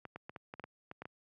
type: clicks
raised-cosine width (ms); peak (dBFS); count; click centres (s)
0.5; -29; 10; 0.053 / 0.16 / 0.295 / 0.362 / 0.539 / 0.597 / 0.64 / 0.914 / 1.02 / 1.055
effects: high-pass 100 Hz 12 dB/octave